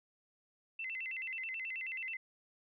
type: tone with vibrato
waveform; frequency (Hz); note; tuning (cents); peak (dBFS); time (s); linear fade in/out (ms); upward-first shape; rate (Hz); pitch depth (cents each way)
sine; 2343; D7; -5; -38; 0.79-2.17; 5; square; 9.3; 230
effects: none